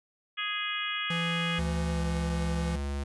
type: harmonic tone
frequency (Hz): 415.3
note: G#4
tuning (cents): 0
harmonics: 3 / 4 / 5 / 6 / 7 / 8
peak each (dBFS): -37 / -37 / -37 / -37 / -37 / -37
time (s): 0.37-1.6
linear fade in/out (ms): 20
type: tone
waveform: square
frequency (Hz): 168.1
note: E3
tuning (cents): +34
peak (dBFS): -31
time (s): 1.1-2.76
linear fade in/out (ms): 5
type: tone with pitch glide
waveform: square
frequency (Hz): 73.4 to 70.37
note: D2 to C#2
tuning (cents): 0 to +27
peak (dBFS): -31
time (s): 1.58-3.04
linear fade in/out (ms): 10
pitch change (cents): -73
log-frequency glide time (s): 1.91-2
effects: resampled to 24000 Hz